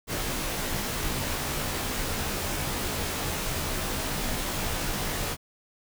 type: noise with comb filter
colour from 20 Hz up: pink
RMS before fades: -30 dBFS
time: 0.07-5.37 s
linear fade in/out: 50 ms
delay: 18 ms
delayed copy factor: -1
effects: none